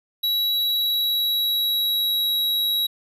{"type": "tone with pitch glide", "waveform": "square", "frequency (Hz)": [3900, 3866], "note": ["B7", "B7"], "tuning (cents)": [-23, -38], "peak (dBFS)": -20, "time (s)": [0.23, 2.87], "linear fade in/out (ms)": 10, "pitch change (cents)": -15, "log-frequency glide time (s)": [0.44, 2.32], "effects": []}